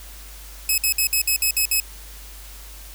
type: tone bursts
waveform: 5% pulse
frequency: 2568 Hz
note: E7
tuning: 46 cents flat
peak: -8 dBFS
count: 8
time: 0.69-1.801 s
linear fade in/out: 2 ms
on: 89 ms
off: 57 ms
effects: added 50 Hz sine -39 dBFS peak until 2.94 s + white hiss -43 dBFS RMS until 2.94 s